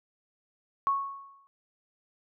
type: tone with exponential decay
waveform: sine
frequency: 1104 Hz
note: C#6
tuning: 7 cents flat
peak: -21 dBFS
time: 0.87-1.47 s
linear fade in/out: 0 ms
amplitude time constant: 130 ms
effects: none